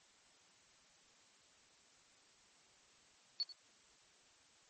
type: tone with echo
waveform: sine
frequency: 4433 Hz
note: C#8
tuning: 1 cent flat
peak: -34 dBFS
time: 3.4-3.43 s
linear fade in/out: 0 ms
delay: 92 ms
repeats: 1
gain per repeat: -15 dB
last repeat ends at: 3.522 s
effects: white hiss -67 dBFS RMS until 4.69 s + MP3 32 kbps